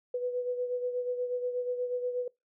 sine beating tone pair, 493.6 / 501.9 Hz, B4 / B4, -1 / +28 cents, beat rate 8.3 Hz, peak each -30 / -38 dBFS, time 0.14-2.28 s, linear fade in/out 5 ms, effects noise-tail reverb RT60 0.2 s tail -24 dB re dry

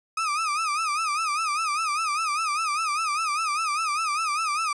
35% pulse tone with vibrato, 1244.5 Hz, D#6, in tune, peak -22 dBFS, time 0.17-4.73 s, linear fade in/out 5 ms, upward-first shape sine, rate 5 Hz, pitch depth 120 cents each way, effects resampled to 24000 Hz

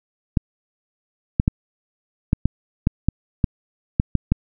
clicks, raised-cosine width 5 ms, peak -3 dBFS, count 11, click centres 0.372 / 1.399 / 1.479 / 2.331 / 2.456 / 2.871 / 3.086 / 3.442 / 3.999 / 4.153 / 4.32 s, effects none

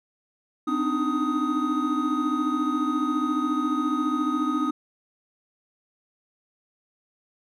triangle tone cluster, 256.3 / 295.2 / 309.6 / 1251 Hz, C4 / D4 / D#4 / D#6, -36 / +9 / -9 / +9 cents, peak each -26 dBFS, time 0.67-4.71 s, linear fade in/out 10 ms, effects none

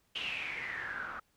white noise with low-pass filter sweep, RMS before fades -39 dBFS, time 0.15-1.2 s, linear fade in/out 10 ms, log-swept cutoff 3000 to 1300 Hz, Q 9.2, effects pink hiss -73 dBFS RMS until 1.36 s

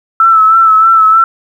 sine tone with vibrato, 1318.5 Hz, E6, in tune, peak -3 dBFS, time 0.2-1.24 s, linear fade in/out 2 ms, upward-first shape sine, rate 3.2 Hz, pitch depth 37 cents each way, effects 7-bit

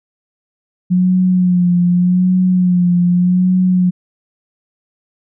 sine tone with vibrato, 180 Hz, F#3, 47 cents flat, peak -9 dBFS, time 0.9-3.91 s, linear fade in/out 20 ms, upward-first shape sine, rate 0.84 Hz, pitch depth 40 cents each way, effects none

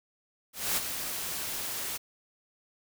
white noise with ADSR envelope, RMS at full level -27 dBFS, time 0.53-1.98 s, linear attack 240 ms, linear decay 22 ms, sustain -8 dB, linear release 17 ms, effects none

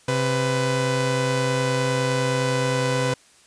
sawtooth tone pair together, 132.3 / 499.5 Hz, C3 / B4, +20 / +20 cents, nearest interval octave + major seventh, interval 2300 cents, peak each -19 dBFS, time 0.08-3.14 s, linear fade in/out 5 ms, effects white hiss -54 dBFS RMS until 3.46 s + resampled to 22050 Hz

